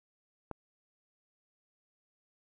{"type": "click", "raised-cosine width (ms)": 1, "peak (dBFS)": -24, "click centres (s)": 0.513, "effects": []}